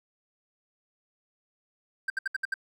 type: tone bursts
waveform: triangle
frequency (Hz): 1568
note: G6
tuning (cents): 0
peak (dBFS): -24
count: 6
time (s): 2.08-2.541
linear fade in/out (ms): 5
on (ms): 21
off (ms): 67
effects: none